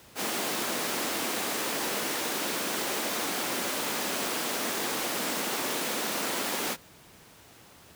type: high-pass noise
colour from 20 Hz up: pink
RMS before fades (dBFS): -31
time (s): 0.15-6.77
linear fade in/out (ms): 50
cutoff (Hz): 220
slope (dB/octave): 24
effects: pink hiss -53 dBFS RMS until 7.95 s + high-pass 80 Hz 12 dB/octave